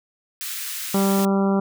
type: high-pass noise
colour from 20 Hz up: white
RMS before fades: -30 dBFS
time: 0.41-1.25 s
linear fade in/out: 0 ms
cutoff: 1400 Hz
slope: 24 dB/octave
type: harmonic tone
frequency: 196 Hz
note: G3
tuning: in tune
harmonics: 1 / 2 / 3 / 4 / 5 / 6 / 7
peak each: -18 / -24 / -28 / -30 / -32 / -34 / -35 dBFS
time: 0.94-1.6 s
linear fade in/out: 5 ms
effects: none